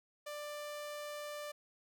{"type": "tone", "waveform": "sawtooth", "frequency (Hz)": 591, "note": "D5", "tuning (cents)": 11, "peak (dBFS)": -38, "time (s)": [0.26, 1.52], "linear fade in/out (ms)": 10, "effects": []}